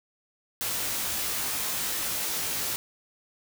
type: noise with comb filter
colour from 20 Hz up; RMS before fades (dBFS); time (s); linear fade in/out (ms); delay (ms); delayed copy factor
white; -30; 0.61-2.76; 0; 18; +0.85
effects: none